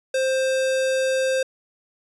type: tone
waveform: square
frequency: 525 Hz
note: C5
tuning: 6 cents sharp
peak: -20 dBFS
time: 0.14-1.43 s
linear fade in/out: 5 ms
effects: resampled to 24000 Hz